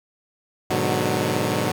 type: chord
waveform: 10% pulse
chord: G# half-diminished seventh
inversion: none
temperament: equal with one note detuned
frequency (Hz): 103.83 / 123.47 / 148.97 / 185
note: G#2 / B2 / D3 / F#3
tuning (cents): 0 / 0 / +25 / 0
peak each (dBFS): -18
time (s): 0.7-1.72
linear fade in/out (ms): 5
effects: none